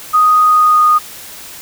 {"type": "tone with pitch glide", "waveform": "sine", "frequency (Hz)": [1244.5, 1232.3], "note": ["D#6", "D#6"], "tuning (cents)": [0, -17], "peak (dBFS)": -6, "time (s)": [0.13, 0.99], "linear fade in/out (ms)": 20, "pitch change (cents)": -17, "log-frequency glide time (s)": [0.45, 0.87], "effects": ["white hiss -32 dBFS RMS until 1.61 s"]}